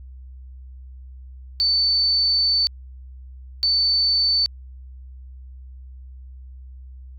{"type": "tone bursts at uneven times", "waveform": "sine", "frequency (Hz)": 4523, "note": "C#8", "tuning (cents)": 34, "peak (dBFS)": -16, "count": 2, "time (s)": [[1.6, 2.67], [3.63, 4.46]], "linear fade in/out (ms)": 0, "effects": ["added 64 Hz sine -37 dBFS peak until 7.18 s"]}